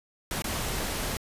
pink noise with dropouts, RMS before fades -31 dBFS, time 0.31-1.17 s, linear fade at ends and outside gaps 1 ms, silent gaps 0.421-0.442 s, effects resampled to 32000 Hz

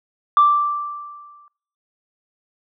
sine tone with exponential decay, 1173 Hz, D6, 2 cents flat, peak -7 dBFS, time 0.37-1.48 s, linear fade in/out 1 ms, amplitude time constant 240 ms, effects noise-tail reverb RT60 0.6 s tail -26 dB re dry + tanh soft clip ceiling -5 dBFS

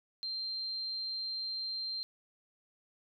sine tone, 4158 Hz, C8, 12 cents flat, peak -35 dBFS, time 0.23-2.03 s, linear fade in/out 0 ms, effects none

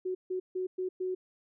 sine tone bursts at uneven times, 370 Hz, F#4, in tune, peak -30 dBFS, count 5, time 0.05-0.15 / 0.3-0.4 / 0.55-0.67 / 0.78-0.89 / 1-1.15 s, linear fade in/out 10 ms, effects none

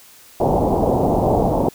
white low-pass noise, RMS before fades -17 dBFS, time 0.4-1.69 s, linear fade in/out 5 ms, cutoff 840 Hz, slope 48 dB/octave, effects white hiss -46 dBFS RMS until 1.74 s

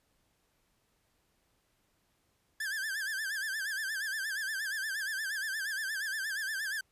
45% pulse tone with vibrato, 1658 Hz, G#6, 3 cents flat, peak -33 dBFS, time 2.6-6.81 s, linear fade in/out 5 ms, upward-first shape sine, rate 8.5 Hz, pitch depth 130 cents each way, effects pink hiss -74 dBFS RMS until 6.91 s + resampled to 32000 Hz

